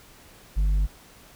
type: tone with tanh clipping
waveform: sine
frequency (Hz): 49.54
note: G1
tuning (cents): +19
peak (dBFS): -20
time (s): 0.56-0.87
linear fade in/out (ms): 20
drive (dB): 5
effects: pink hiss -51 dBFS RMS until 1.35 s